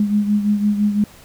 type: beating tone pair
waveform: sine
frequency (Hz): 206.3 / 212.2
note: G#3 / G#3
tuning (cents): -11 / +38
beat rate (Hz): 5.9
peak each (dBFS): -15 / -22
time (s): 0-1.04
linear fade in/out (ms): 2
effects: pink hiss -45 dBFS RMS until 1.24 s